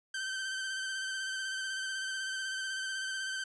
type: tone with vibrato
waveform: sawtooth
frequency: 1549 Hz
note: G6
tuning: 21 cents flat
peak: -31 dBFS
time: 0.14-3.44 s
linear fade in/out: 5 ms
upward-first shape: square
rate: 16 Hz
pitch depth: 20 cents each way
effects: resampled to 22050 Hz